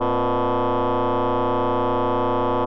sine tone with frequency modulation, 261.6 Hz, C4, in tune, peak -15 dBFS, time 0-2.66 s, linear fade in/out 20 ms, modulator 123 Hz, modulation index 7.1, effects tanh soft clip ceiling -17 dBFS

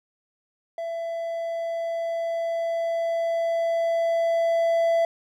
triangle tone with level ramp, 668 Hz, E5, 23 cents sharp, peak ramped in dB -26 to -16 dBFS, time 0.78-5.05 s, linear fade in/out 2 ms, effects none

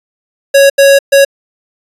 square tone bursts at uneven times, 554 Hz, C#5, 1 cent flat, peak -3 dBFS, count 3, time 0.54-0.7 / 0.78-0.99 / 1.12-1.25 s, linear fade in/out 10 ms, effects resampled to 32000 Hz

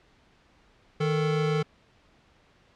square tone pair together, 156.2 / 441.8 Hz, D#3 / A4, +7 / +7 cents, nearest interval octave + tritone, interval 1800 cents, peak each -26 / -28 dBFS, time 1-1.63 s, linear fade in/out 10 ms, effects pink hiss -61 dBFS RMS until 2.75 s + low-pass 4000 Hz 12 dB/octave

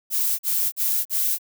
violet noise bursts, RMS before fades -22 dBFS, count 4, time 0.1-1.386 s, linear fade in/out 50 ms, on 290 ms, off 42 ms, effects none

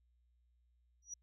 sine tone with exponential growth, 5810 Hz, F#8, 32 cents flat, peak -38 dBFS, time 1.02-1.14 s, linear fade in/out 5 ms, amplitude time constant 25 ms, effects tanh soft clip ceiling -37 dBFS + added 60 Hz sine -70 dBFS peak until 1.22 s

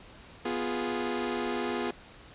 sawtooth chord, F diminished, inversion second, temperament equal, 246.9 / 349.2 / 415.3 Hz, Cb4 / F4 / Ab4, 0 / 0 / 0 cents, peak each -30 dBFS, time 0.45-1.91 s, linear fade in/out 5 ms, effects pink hiss -51 dBFS RMS until 2.34 s + resampled to 8000 Hz

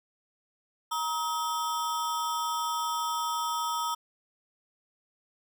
square ring-modulated tone, 1108.7 Hz, C#6, in tune, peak -26 dBFS, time 0.91-3.95 s, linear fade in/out 10 ms, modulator 166 Hz, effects none

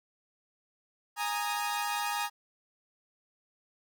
sawtooth chord, Ab suspended second, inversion none, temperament equal with one note detuned, 827.3 / 932.3 / 1244.5 Hz, Ab5 / Bb5 / Eb6, -7 / 0 / 0 cents, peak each -30 / -31 / -33 dBFS, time 1.16-2.3 s, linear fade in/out 50 ms, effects none

